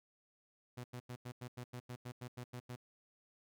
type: tone bursts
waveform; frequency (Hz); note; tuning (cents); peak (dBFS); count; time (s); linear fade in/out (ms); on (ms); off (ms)
sawtooth; 123.47; B2; 0; -40; 13; 0.77-2.761; 10; 71; 89
effects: none